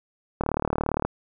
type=click train; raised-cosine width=1 ms; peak=-10 dBFS; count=25; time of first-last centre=0.41-1.05 s; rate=37.5 Hz; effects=none